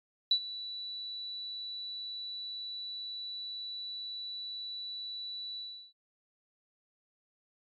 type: tone with ADSR envelope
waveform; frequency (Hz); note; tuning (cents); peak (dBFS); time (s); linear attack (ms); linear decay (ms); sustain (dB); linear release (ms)
sine; 3951; B7; 0; -21; 0.31-5.93; 3; 74; -17; 350
effects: AAC 64 kbps